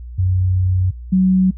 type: tone pair in turn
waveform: sine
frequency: 92.5 / 186.83 Hz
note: F#2 / F#3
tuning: 0 / +17 cents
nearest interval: octave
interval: 1217 cents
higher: second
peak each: -13 / -10 dBFS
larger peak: second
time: 0.18-0.91 / 1.12-1.51 s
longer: first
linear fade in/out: 10 ms
effects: noise-tail reverb RT60 0.1 s tail -26 dB re dry + added 60 Hz sine -29 dBFS peak until 1.57 s